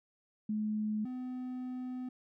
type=tone pair in turn; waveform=sine / triangle; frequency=213.6 / 252.9 Hz; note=G#3 / B3; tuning=+49 / +41 cents; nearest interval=minor third; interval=292 cents; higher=second; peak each=-31 / -35 dBFS; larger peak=first; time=0.49-1.05 / 1.05-2.09 s; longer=second; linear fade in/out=5 ms; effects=none